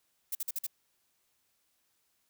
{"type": "noise bursts", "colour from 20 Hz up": "violet", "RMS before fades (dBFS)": -34, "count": 5, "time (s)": [0.32, 0.667], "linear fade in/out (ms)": 5, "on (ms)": 31, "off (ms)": 48, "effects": ["white hiss -75 dBFS RMS until 2.29 s"]}